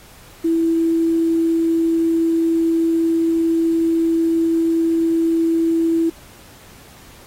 sine tone with quantisation, 329.6 Hz, E4, in tune, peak -14 dBFS, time 0.44-6.1 s, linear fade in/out 10 ms, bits 7, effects pink hiss -45 dBFS RMS until 7.26 s + AAC 48 kbps

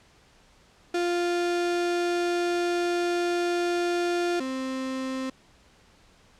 35% pulse tone pair in turn, 349.2 / 262.3 Hz, F4 / C4, 0 / +4 cents, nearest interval perfect fourth, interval 496 cents, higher first, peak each -22 / -27 dBFS, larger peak first, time 0.94-4.4 / 4.4-5.3 s, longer first, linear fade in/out 5 ms, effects pink hiss -58 dBFS RMS until 6.39 s + low-pass 7000 Hz 12 dB/octave

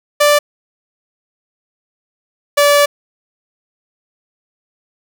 sawtooth tone pair in turn, 587.3 / 577.9 Hz, D5 / D5, 0 / -28 cents, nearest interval unison, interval 28 cents, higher first, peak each -4 dBFS, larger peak neither, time 0.2-0.39 / 2.57-2.86 s, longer second, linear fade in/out 10 ms, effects none

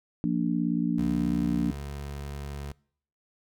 harmonic tone, 58.27 Hz, A#1, in tune, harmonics 3 / 4 / 5, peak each -28 / -28 / -28 dBFS, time 0.24-1.71 s, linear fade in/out 0 ms
25% pulse tone, 70.9 Hz, C#2, 40 cents sharp, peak -31 dBFS, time 0.98-2.72 s, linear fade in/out 5 ms
effects noise-tail reverb RT60 0.6 s tail -24 dB re dry

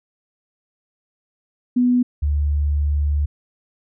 sine tone pair in turn, 246.9 / 73.04 Hz, B3 / D2, 0 / -9 cents, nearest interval octave + major sixth, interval 2109 cents, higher first, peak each -13 / -16 dBFS, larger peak first, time 1.76-2.03 / 2.22-3.26 s, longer second, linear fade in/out 10 ms, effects none

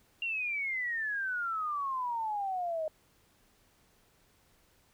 sine exponential sweep, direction down, 2794 to 616 Hz, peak -31 dBFS, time 0.22-2.88 s, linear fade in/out 2 ms, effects pink hiss -67 dBFS RMS until 4.93 s

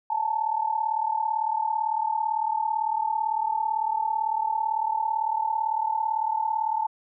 sine tone pair together, 862 / 899.9 Hz, A5 / A5, -36 / +39 cents, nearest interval minor second, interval 75 cents, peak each -26 / -26 dBFS, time 0.1-6.87 s, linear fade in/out 5 ms, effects none

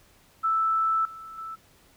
sine tone with level steps, 1318.5 Hz, E6, in tune, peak -21 / -39 / -34 dBFS, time 0.43-1.56 s, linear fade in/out 20 ms, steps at 1.05 / 1.38 s, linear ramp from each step 2 ms, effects pink hiss -59 dBFS RMS until 1.96 s

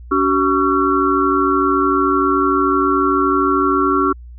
sine tone cluster, 285.1 / 378.5 / 1123 / 1355 Hz, C#4 / F#4 / C#6 / E6, +49 / +39 / +22 / +47 cents, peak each -18 dBFS, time 0.11-4.13 s, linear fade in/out 10 ms, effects added 60 Hz sine -33 dBFS peak until 4.38 s

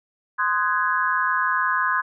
sine chord, Ab dominant seventh, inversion first, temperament just, 1038.3 / 1245.9 / 1495.1 / 1661.2 Hz, C6 / Eb6 / Gb6 / Ab6, -14 / +2 / +18 / 0 cents, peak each -23 / -26 / -26 / -24 dBFS, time 0.38-2.02 s, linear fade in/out 20 ms, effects none

